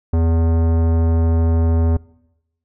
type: tone with tanh clipping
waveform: sine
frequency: 82.41 Hz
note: E2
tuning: in tune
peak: -15 dBFS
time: 0.13-1.97 s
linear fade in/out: 5 ms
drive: 18 dB
effects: noise-tail reverb RT60 0.9 s tail -23 dB re dry